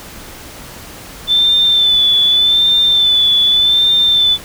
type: tone with vibrato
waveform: sine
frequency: 3520 Hz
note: A7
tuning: in tune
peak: -8 dBFS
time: 1.27-4.38 s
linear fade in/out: 50 ms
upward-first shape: sine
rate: 0.84 Hz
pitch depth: 38 cents each way
effects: pink hiss -33 dBFS RMS until 4.44 s

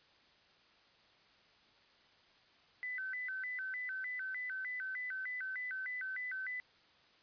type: tone with vibrato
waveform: sine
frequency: 1750 Hz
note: A6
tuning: 10 cents flat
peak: -38 dBFS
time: 2.83-6.6 s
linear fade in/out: 0 ms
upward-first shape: square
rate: 3.3 Hz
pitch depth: 230 cents each way
effects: white hiss -66 dBFS RMS until 7.22 s + resampled to 11025 Hz

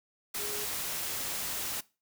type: tone in noise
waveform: sine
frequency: 415.3 Hz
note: G#4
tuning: in tune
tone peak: -41 dBFS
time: 0.39-0.65 s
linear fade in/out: 10 ms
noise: white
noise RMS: -35 dBFS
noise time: 0.34-1.81 s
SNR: -9 dB
effects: noise-tail reverb RT60 0.3 s tail -21 dB re dry

